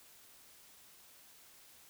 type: silence
effects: white hiss -60 dBFS RMS until 1.89 s